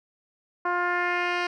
10% pulse tone with low-pass filter sweep, 353.2 Hz, F4, 20 cents sharp, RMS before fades -26 dBFS, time 0.65-1.47 s, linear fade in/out 5 ms, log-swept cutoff 1200 to 3600 Hz, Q 2, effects none

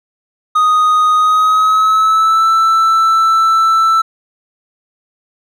triangle tone with pitch glide, 1244.5 to 1326.1 Hz, D#6 to E6, 0 to +10 cents, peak -6 dBFS, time 0.55-4.02 s, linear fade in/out 10 ms, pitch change +110 cents, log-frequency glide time 1.16-2.48 s, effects none

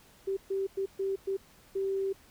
sine tone bursts at uneven times, 388.6 Hz, G4, 15 cents flat, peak -28 dBFS, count 6, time 0.27-0.37 / 0.5-0.67 / 0.77-0.86 / 0.99-1.16 / 1.27-1.37 / 1.75-2.13 s, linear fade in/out 10 ms, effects pink hiss -59 dBFS RMS until 2.3 s

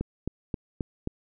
click train, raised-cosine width 3 ms, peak -16 dBFS, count 5, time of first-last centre 0.01-1.074 s, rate 3.76 Hz, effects none

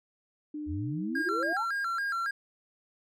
sine tone with pitch glide, 300 to 332.9 Hz, D4 to E4, +37 to +17 cents, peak -34 dBFS, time 0.54-1.53 s, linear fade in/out 5 ms, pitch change +180 cents, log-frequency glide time 0.93-1.19 s
sine exponential sweep, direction up, 73.42 to 987.8 Hz, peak -32 dBFS, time 0.66-1.66 s, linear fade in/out 50 ms
triangle tone with vibrato, 1485 Hz, F#6, 6 cents sharp, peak -27 dBFS, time 1.15-2.31 s, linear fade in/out 5 ms, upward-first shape square, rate 3.6 Hz, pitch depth 150 cents each way
effects none

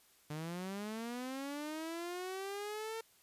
sawtooth linear sweep, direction up, 147.7 to 454.6 Hz, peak -36 dBFS, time 0.3-3.01 s, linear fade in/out 5 ms, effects white hiss -67 dBFS RMS until 3.22 s + resampled to 32000 Hz

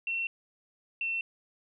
sine tone pair in turn, 2713 / 2699 Hz, E7 / E7, +49 / +40 cents, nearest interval unison, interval 9 cents, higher first, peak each -29 / -29 dBFS, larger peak neither, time 0.07-0.27 / 1.01-1.21 s, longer neither, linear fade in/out 2 ms, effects none

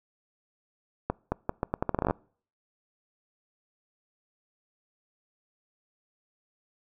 accelerating click train, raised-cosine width 1 ms, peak -12 dBFS, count 15, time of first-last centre 1.1-2.109 s, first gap 220 ms, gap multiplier 0.79, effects noise-tail reverb RT60 0.5 s tail -26 dB re dry

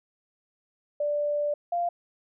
sine tone pair in turn, 587.3 / 694.8 Hz, D5 / F5, 0 / -9 cents, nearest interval minor third, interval 291 cents, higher second, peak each -24 dBFS, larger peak neither, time 1-1.54 / 1.72-1.89 s, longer first, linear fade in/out 5 ms, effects none

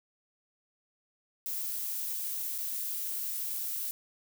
violet noise with dropouts, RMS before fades -35 dBFS, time 1.46-3.91 s, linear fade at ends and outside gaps 0 ms, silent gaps 2.579-2.585 s, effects none

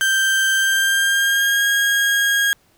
35% pulse tone with pitch glide, 1568 to 1632.7 Hz, G6 to G#6, 0 to -30 cents, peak -13 dBFS, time 0.01-2.53 s, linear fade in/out 0 ms, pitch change +70 cents, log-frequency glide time 0.56-1.65 s, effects pink hiss -58 dBFS RMS until 2.77 s

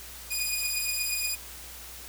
10% pulse beating tone pair, 2459 / 2467.4 Hz, D#7 / D#7, -21 / -15 cents, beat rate 8.4 Hz, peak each -24 / -20 dBFS, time 0.3-1.36 s, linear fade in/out 20 ms, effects added 60 Hz sine -49 dBFS peak until 2.08 s + white hiss -44 dBFS RMS until 2.08 s

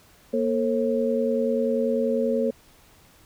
sine tone cluster, 236 / 448.7 / 539 Hz, A#3 / A4 / C#5, +22 / +34 / -49 cents, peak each -25 dBFS, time 0.33-2.51 s, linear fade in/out 10 ms, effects pink hiss -55 dBFS RMS until 3.25 s

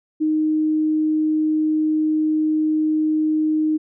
sine tone, 310 Hz, D#4, 6 cents flat, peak -16 dBFS, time 0.2-3.78 s, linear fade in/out 20 ms, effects none

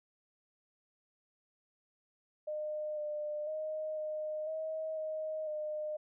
sine tone with pitch steps, 608 / 600 / 621 / 615 / 633 / 625 / 609 Hz, D#5 / D5 / D#5 / D#5 / D#5 / D#5 / D#5, -40 / +37 / -3 / -20 / +30 / +8 / -37 cents, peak -35 dBFS, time 2.47-5.97 s, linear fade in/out 10 ms, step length 500 ms, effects none

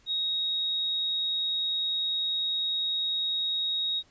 sine tone, 3770 Hz, A#7, 19 cents sharp, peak -26 dBFS, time 0.06-4.03 s, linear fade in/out 50 ms, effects pink hiss -62 dBFS RMS until 4.1 s + resampled to 16000 Hz

